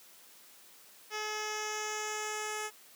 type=tone with low-pass filter sweep; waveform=10% pulse; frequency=426.6 Hz; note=G#4; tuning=46 cents sharp; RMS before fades=-37 dBFS; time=1.1-2.71 s; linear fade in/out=50 ms; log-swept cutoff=5100 to 8800 Hz; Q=2.8; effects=white hiss -57 dBFS RMS until 2.95 s + high-pass 200 Hz 12 dB/octave